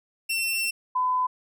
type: tone pair in turn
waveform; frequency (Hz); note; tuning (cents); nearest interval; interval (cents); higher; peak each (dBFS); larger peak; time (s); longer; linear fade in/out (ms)
sawtooth / sine; 2702 / 1008.6; E7 / B5; +42 / +36; octave + perfect fourth; 1706; first; -21; neither; 0.29-0.71 / 0.95-1.27; first; 10
effects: none